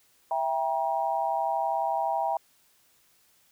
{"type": "chord", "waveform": "sine", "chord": "E diminished", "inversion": "none", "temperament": "just", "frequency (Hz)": [659.3, 791.1, 949.3], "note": ["E5", "G5", "Bb5"], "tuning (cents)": [0, 16, 31], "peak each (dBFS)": [-30, -28, -30], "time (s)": [0.31, 2.37], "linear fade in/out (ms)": 2, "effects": ["white hiss -64 dBFS RMS until 3.51 s"]}